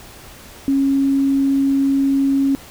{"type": "tone", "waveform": "sine", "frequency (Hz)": 274, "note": "C#4", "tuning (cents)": -20, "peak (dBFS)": -13, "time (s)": [0.68, 2.55], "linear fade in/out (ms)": 0, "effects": ["pink hiss -40 dBFS RMS until 2.7 s"]}